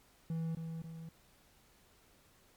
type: tone with echo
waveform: triangle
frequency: 163.3 Hz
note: E3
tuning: 16 cents flat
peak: -32 dBFS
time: 0.3-0.55 s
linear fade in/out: 2 ms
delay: 270 ms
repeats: 2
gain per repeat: -5 dB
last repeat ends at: 1.09 s
effects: pink hiss -66 dBFS RMS until 2.56 s + MP3 96 kbps

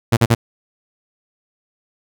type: tone bursts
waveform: sawtooth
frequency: 116.54 Hz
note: A#2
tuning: in tune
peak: -6 dBFS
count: 3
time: 0.12-0.349 s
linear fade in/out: 10 ms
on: 49 ms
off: 41 ms
effects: none

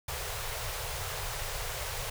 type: band-stop noise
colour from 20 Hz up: pink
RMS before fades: -36 dBFS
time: 0.08-2.1 s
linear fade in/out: 5 ms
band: 140 to 420 Hz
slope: 48 dB/octave
effects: none

